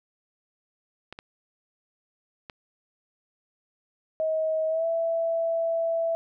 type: clicks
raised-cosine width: 0.3 ms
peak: -23 dBFS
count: 3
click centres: 1.126 / 1.189 / 2.498 s
type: tone with pitch glide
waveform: sine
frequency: 634 to 662.5 Hz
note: D#5 to E5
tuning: +32 to +9 cents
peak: -23 dBFS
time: 4.2-6.15 s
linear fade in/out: 0 ms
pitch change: +77 cents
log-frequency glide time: 4.68-4.86 s
effects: none